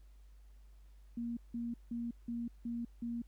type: tone bursts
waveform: sine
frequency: 235.3 Hz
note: A#3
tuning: 16 cents sharp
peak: -36 dBFS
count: 6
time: 1.17-3.22 s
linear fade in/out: 5 ms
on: 200 ms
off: 170 ms
effects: added 50 Hz sine -55 dBFS peak until 3.27 s + pink hiss -75 dBFS RMS until 3.27 s